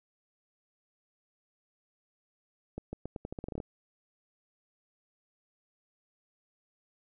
accelerating click train, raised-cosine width 2 ms, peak -24 dBFS, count 13, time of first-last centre 2.78-3.602 s, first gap 150 ms, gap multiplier 0.84, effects none

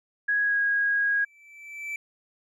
sine tone with pitch glide, 1661.2 to 1643.1 Hz, G#6 to G#6, 0 to -19 cents, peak -21 dBFS, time 0.28-1.25 s, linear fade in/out 10 ms, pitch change -19 cents, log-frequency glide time 0.42-0.6 s
triangle tone with exponential growth, 2322 Hz, D7, 20 cents flat, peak -27 dBFS, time 0.99-1.96 s, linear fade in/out 2 ms, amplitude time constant 210 ms
effects none

